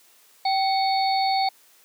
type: harmonic tone with a mistuned harmonic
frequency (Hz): 740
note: F#5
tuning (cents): 0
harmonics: 1 / 3 / 5 / 6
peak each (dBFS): -20 / -32 / -36 / -28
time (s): 0.45-1.49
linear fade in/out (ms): 5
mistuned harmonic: 1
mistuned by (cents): +76
effects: white hiss -56 dBFS RMS until 1.84 s + high-pass 300 Hz 12 dB/octave